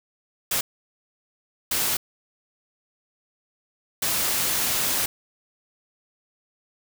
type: noise bursts at uneven times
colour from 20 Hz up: white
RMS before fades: -24 dBFS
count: 3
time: 0.51-0.61 / 1.71-1.97 / 4.02-5.06 s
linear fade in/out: 5 ms
effects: none